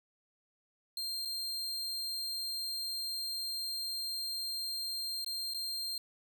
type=tone with dropouts; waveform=40% pulse; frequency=4186 Hz; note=C8; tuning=in tune; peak=-34 dBFS; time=0.97-5.98 s; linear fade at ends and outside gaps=2 ms; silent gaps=1.251-1.255 / 5.246-5.263 / 5.537-5.545 s; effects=none